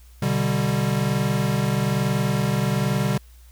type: chord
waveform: square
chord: G major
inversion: first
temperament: equal with one note detuned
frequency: 125.7 / 146.83 / 196 Hz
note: B2 / D3 / G3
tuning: +31 / 0 / 0 cents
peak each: -25 dBFS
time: 0.22-3.18 s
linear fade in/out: 5 ms
effects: added 60 Hz sine -45 dBFS peak until 3.51 s + white hiss -57 dBFS RMS until 3.51 s